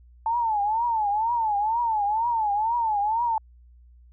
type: tone with vibrato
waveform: sine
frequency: 880 Hz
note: A5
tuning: in tune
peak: -21 dBFS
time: 0.26-3.38 s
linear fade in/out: 2 ms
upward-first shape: triangle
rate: 2.1 Hz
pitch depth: 170 cents each way
effects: added 60 Hz sine -49 dBFS peak until 4.12 s